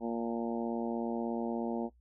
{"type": "harmonic tone with a mistuned harmonic", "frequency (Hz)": 116.6, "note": "A#2", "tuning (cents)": 1, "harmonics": [2, 3, 4, 5, 6, 7, 8], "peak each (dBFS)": [-34, -38, -40, -42, -44, -45, -46], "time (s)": [0, 1.9], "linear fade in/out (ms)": 50, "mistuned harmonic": 8, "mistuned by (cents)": -52, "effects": ["noise-tail reverb RT60 0.1 s tail -18 dB re dry", "added 60 Hz sine -61 dBFS peak until 2 s"]}